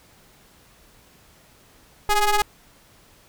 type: ring-modulated tone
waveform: sawtooth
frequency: 415.3 Hz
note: G#4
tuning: in tune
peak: -10 dBFS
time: 2.09-2.42 s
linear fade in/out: 2 ms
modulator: 424 Hz
effects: pink hiss -54 dBFS RMS until 3.28 s